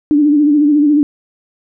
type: tone with vibrato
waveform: sine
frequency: 295 Hz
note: D4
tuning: 8 cents sharp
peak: -7 dBFS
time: 0.11-1.03 s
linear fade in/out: 0 ms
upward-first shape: sine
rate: 14 Hz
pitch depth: 59 cents each way
effects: none